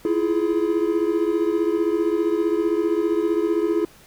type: tone cluster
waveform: triangle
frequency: 328.4 / 343.7 / 420.2 Hz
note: E4 / F4 / G#4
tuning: -6 / -28 / +20 cents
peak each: -21 dBFS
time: 0.05-3.85 s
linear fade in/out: 2 ms
effects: pink hiss -50 dBFS RMS until 4.06 s